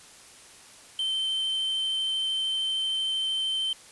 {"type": "tone with vibrato", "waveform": "triangle", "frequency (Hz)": 3100, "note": "G7", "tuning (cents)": -20, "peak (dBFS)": -24, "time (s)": [0.99, 3.73], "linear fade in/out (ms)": 2, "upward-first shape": "sine", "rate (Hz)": 13, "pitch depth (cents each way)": 8, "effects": ["white hiss -50 dBFS RMS until 3.91 s", "resampled to 24000 Hz"]}